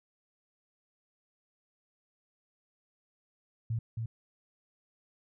sine tone with echo, 113.6 Hz, A#2, 44 cents flat, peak -29 dBFS, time 3.7-3.79 s, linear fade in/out 5 ms, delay 270 ms, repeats 1, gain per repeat -3 dB, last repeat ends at 4.06 s, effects none

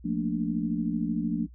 sine chord, Bb major seventh, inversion second, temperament equal, 174.61 / 220 / 233.1 / 293.7 Hz, F3 / A3 / Bb3 / D4, 0 / 0 / 0 / 0 cents, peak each -31 dBFS, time 0.04-1.47 s, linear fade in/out 20 ms, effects noise-tail reverb RT60 0.1 s tail -20 dB re dry + added 60 Hz sine -46 dBFS peak until 1.54 s

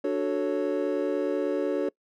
triangle chord, D major seventh, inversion none, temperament equal, 293.7 / 370 / 440 / 554.4 Hz, D4 / F#4 / A4 / C#5, 0 / 0 / 0 / 0 cents, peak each -28 dBFS, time 0.04-1.89 s, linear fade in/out 5 ms, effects noise-tail reverb RT60 0.1 s tail -24 dB re dry

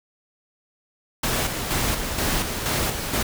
pink noise with tremolo, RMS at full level -23 dBFS, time 1.23-3.23 s, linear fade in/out 5 ms, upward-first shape square, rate 2.1 Hz, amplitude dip 45%, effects none

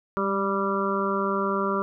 harmonic tone with a mistuned harmonic, 196 Hz, G3, in tune, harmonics 1 / 2 / 3 / 5 / 6 / 7, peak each -29 / -28 / -32 / -32 / -28 / -32 dBFS, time 0.17-1.82 s, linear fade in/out 0 ms, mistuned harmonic 1, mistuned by +24 cents, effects none

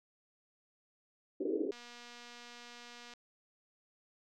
pink band-pass noise, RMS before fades -35 dBFS, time 1.4-1.71 s, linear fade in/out 5 ms, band 300 to 450 Hz, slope 48 dB/octave
click train, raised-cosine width 0.2 ms, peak -35 dBFS, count 341, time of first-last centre 1.72-3.137 s, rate 240 Hz
effects none

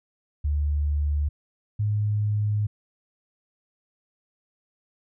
sine tone pair in turn, 73.42 / 104.92 Hz, D2 / G#2, 0 / +18 cents, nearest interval tritone, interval 618 cents, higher second, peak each -21 dBFS, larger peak neither, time 0.44-1.29 / 1.79-2.67 s, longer second, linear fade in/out 10 ms, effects none

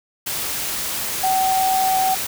sine tone in noise, 759 Hz, F#5, 44 cents sharp, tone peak -16 dBFS, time 1.23-2.15 s, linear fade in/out 10 ms, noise white, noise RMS -25 dBFS, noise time 0.26-2.27 s, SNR +6 dB, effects none

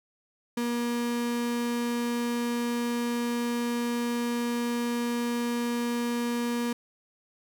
35% pulse tone, 238.4 Hz, A#3, 39 cents sharp, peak -25 dBFS, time 0.57-6.73 s, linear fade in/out 5 ms, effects none

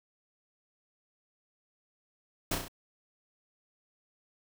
pink noise with echo, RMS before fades -30 dBFS, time 2.51-2.55 s, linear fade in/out 5 ms, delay 33 ms, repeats 4, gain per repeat -4 dB, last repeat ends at 2.682 s, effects none

